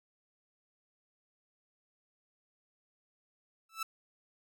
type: tone with exponential growth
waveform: sawtooth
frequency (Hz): 1318.5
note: E6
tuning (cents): 0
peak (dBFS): -27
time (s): 3.69-3.83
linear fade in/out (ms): 5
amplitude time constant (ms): 30
effects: none